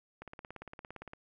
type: click train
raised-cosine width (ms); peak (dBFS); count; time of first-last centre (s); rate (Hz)
0.5; -30; 17; 0.22-1.134; 17.5
effects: none